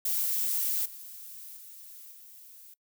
violet noise with level steps, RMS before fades -29 / -45 / -48 / -51 dBFS, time 0.05-2.74 s, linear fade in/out 5 ms, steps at 0.85 / 1.56 / 2.11 s, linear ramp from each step 10 ms, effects noise-tail reverb RT60 0.1 s tail -23 dB re dry

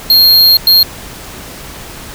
square tone bursts at uneven times, 4230 Hz, C8, 18 cents sharp, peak -4 dBFS, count 2, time 0.1-0.57 / 0.67-0.83 s, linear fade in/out 2 ms, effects pink hiss -29 dBFS RMS until 2.14 s

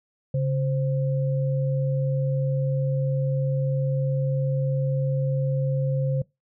sine tone pair together, 138.47 / 523.3 Hz, C#3 / C5, -2 / 0 cents, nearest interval octave + major seventh, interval 2302 cents, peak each -21 / -30 dBFS, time 0.34-6.22 s, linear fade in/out 5 ms, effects noise-tail reverb RT60 0.2 s tail -22 dB re dry

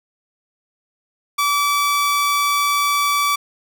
sawtooth tone, 1153 Hz, D6, 32 cents flat, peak -12 dBFS, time 1.38-3.36 s, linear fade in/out 10 ms, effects none

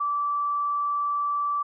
sine tone, 1161 Hz, D6, 20 cents flat, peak -23 dBFS, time 0-1.63 s, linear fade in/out 10 ms, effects none

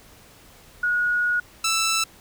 sine / 10% pulse tone pair in turn, 1451 / 1323.5 Hz, F#6 / E6, -34 / +7 cents, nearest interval major second, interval 159 cents, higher first, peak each -19 / -12 dBFS, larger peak second, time 0.83-1.4 / 1.64-2.04 s, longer first, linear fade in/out 5 ms, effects pink hiss -50 dBFS RMS until 2.2 s

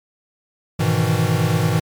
square chord, E major seventh, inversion first, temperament equal, 103.83 / 123.47 / 155.56 / 164.81 Hz, G#2 / B2 / D#3 / E3, 0 / 0 / 0 / 0 cents, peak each -22 dBFS, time 0.79-1.8 s, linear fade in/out 10 ms, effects MP3 96 kbps

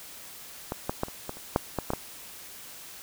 clicks, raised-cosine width 1 ms, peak -16 / -13 / -12 / -26 / -19 / -30 / -7 / -13 / -13 / -13 dBFS, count 10, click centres 0.721 / 0.895 / 1.034 / 1.084 / 1.294 / 1.37 / 1.561 / 1.787 / 1.904 / 1.935 s, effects white hiss -45 dBFS RMS until 3.02 s

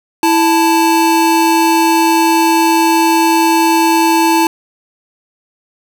square tone pair together, 329.9 / 880 Hz, E4 / A5, +1 / 0 cents, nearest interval octave + perfect fourth, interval 1699 cents, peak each -12 dBFS, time 0.23-4.47 s, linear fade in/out 2 ms, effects none

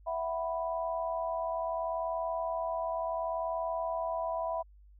sine chord, E suspended second, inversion none, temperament equal, 659.3 / 740 / 987.8 Hz, E5 / F#5 / B5, 0 / 0 / 0 cents, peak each -33 / -39 / -36 dBFS, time 0.06-4.63 s, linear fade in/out 20 ms, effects added 50 Hz sine -54 dBFS peak until 4.99 s

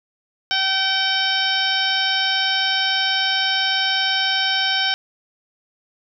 harmonic tone with a mistuned harmonic, 769 Hz, G5, 33 cents flat, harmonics 1 / 2 / 3 / 4 / 5 / 6 / 7, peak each -27 / -23 / -28 / -22 / -26 / -31 / -25 dBFS, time 0.51-4.94 s, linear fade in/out 0 ms, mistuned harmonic 5, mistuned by -32 cents, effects none

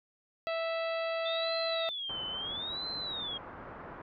harmonic tone, 658 Hz, E5, 3 cents flat, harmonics 1 / 2 / 3 / 4 / 5 / 6 / 7, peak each -32 / -40 / -43 / -42 / -48 / -47 / -52 dBFS, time 0.47-1.89 s, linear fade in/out 0 ms
sine tone with vibrato, 3520 Hz, A7, in tune, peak -35 dBFS, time 1.25-3.38 s, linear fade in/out 10 ms, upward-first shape sine, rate 0.75 Hz, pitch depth 260 cents each way
white low-pass noise, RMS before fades -46 dBFS, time 2.09-4.02 s, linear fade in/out 5 ms, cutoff 1400 Hz, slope 24 dB/octave
effects none

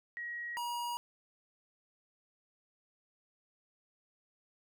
sine / square tone pair in turn, 1900 / 956.1 Hz, A#6 / A#5, +33 / +44 cents, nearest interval octave, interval 1189 cents, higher first, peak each -38 / -36 dBFS, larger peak second, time 0.17-0.57 / 0.57-0.97 s, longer neither, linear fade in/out 0 ms, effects none

